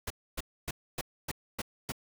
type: noise bursts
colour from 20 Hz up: pink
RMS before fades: -35 dBFS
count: 7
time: 0.07-1.921 s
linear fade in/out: 5 ms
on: 33 ms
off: 270 ms
effects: none